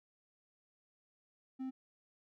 triangle tone, 261.6 Hz, C4, in tune, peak -36 dBFS, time 1.59-1.71 s, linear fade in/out 20 ms, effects none

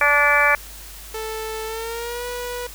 harmonic tone, 290 Hz, D4, 22 cents flat, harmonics 2 / 3 / 4 / 5 / 6 / 7 / 8, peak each -23 / -24 / -21 / -22 / -19 / -25 / -19 dBFS, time 0.01-0.55 s, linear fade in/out 2 ms
sawtooth tone with pitch glide, 440 to 488.2 Hz, A4 to B4, 0 to -20 cents, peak -23 dBFS, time 1.14-2.67 s, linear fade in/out 5 ms, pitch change +180 cents, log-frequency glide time 1.65-2.25 s
effects added 50 Hz sine -40 dBFS peak until 2.74 s + white hiss -40 dBFS RMS until 2.74 s

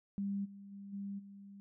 sine tone with level steps, 199.1 Hz, G3, 27 cents sharp, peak -34 / -49 / -46 / -39 / -50 dBFS, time 0.18-1.6 s, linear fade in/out 0 ms, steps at 0.44 / 0.71 / 0.92 / 1.18 s, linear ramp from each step 20 ms, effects none

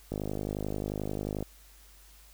click train, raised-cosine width 2 ms, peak -20 dBFS, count 68, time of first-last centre 0.12-1.426 s, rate 51.3 Hz, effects added 50 Hz sine -55 dBFS peak until 2.33 s + white hiss -58 dBFS RMS until 2.33 s

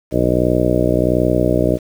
harmonic tone, 61.4 Hz, B1, 9 cents flat, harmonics 1 / 2 / 3 / 4 / 5 / 6 / 7 / 8 / 9 / 10, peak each -23 / -21 / -22 / -24 / -19 / -21 / -25 / -23 / -23 / -20 dBFS, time 0.11-1.79 s, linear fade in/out 50 ms, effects 7-bit

